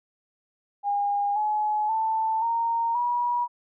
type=tone with pitch steps; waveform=sine; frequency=812 / 848 / 885.5 / 924.7 / 965.6 Hz; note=G#5 / G#5 / A5 / A#5 / B5; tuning=-39 / +36 / +11 / -14 / -39 cents; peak=-22 dBFS; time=0.83-3.48 s; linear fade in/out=50 ms; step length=530 ms; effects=none